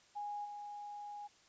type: tone with level steps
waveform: sine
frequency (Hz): 825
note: G#5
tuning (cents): -12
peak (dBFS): -39 / -44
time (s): 0.15-1.28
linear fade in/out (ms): 20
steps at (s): 0.44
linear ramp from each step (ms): 20
effects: white hiss -66 dBFS RMS until 1.48 s + resampled to 16000 Hz